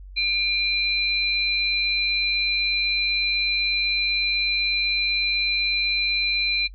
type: tone pair together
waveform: sine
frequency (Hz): 2391 / 4054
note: D7 / B7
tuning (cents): +30 / +45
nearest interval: major sixth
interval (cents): 915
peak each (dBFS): -23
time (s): 0.16-6.68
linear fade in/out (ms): 20
effects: noise-tail reverb RT60 0.1 s tail -21 dB re dry + added 47 Hz sine -38 dBFS peak until 6.74 s